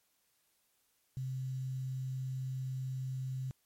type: tone with quantisation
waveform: sine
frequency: 130.81 Hz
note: C3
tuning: in tune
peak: -35 dBFS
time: 1.17-3.51 s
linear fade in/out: 0 ms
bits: 10
effects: white hiss -75 dBFS RMS until 3.65 s + MP3 64 kbps